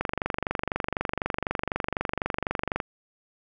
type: click train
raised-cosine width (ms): 0.5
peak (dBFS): -11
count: 68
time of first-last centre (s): 0.01-2.802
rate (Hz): 24
effects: none